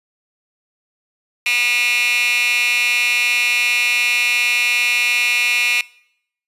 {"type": "tone with high-pass filter", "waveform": "15% pulse", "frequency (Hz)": 242.7, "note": "B3", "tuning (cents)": -30, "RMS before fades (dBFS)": -17, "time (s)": [1.46, 5.81], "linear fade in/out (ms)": 2, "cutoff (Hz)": 2500, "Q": 5, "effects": ["noise-tail reverb RT60 0.7 s tail -22 dB re dry", "resampled to 32000 Hz"]}